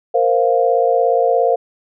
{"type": "chord", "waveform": "sine", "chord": "Bb suspended second", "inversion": "none", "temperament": "equal", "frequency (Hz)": [466.2, 523.3, 698.5], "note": ["Bb4", "C5", "F5"], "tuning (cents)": [0, 0, 0], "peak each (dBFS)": -16, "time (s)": [0.14, 1.56], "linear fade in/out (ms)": 10, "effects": []}